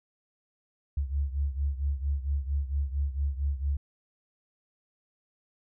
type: beating tone pair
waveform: sine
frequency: 69.1 / 73.5 Hz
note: C#2 / D2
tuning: -5 / +2 cents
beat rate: 4.4 Hz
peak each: -28 / -32 dBFS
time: 0.97-3.77 s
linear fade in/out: 5 ms
effects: none